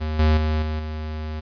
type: tone with level steps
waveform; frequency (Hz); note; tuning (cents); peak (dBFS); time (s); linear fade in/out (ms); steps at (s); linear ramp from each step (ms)
square; 77.5; D#2; -6; -24 / -15 / -20 / -24 / -28; 0-1.41; 20; 0.19 / 0.37 / 0.62 / 0.79; 5
effects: resampled to 11025 Hz + 9-bit